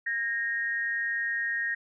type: tone pair together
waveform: sine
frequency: 1623.9 / 1864.7 Hz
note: G#6 / A#6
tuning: -39 / 0 cents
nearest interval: major second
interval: 239 cents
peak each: -33 / -28 dBFS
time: 0.06-1.75 s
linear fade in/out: 10 ms
effects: none